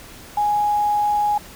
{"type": "tone with quantisation", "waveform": "sine", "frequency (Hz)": 831, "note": "G#5", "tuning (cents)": 1, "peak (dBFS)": -16, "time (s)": [0.37, 1.38], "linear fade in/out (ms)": 5, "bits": 7, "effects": ["pink hiss -41 dBFS RMS until 1.55 s"]}